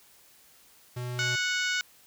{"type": "tone", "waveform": "square", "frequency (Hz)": 123.47, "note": "B2", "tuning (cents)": 0, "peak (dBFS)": -33, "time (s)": [0.96, 1.36], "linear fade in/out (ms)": 10}
{"type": "harmonic tone", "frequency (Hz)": 737, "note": "F#5", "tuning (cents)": -7, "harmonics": [2, 3, 4, 5, 6, 7, 8, 9, 10], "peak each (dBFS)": [-29, -33, -35, -37, -39, -40, -41, -42, -43], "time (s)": [1.19, 1.81], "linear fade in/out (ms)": 0}
{"effects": ["white hiss -58 dBFS RMS until 2.06 s"]}